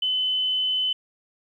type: tone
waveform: sine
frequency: 3028 Hz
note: F#7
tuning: 39 cents sharp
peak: -21 dBFS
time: 0.02-0.93 s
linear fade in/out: 5 ms
effects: 10-bit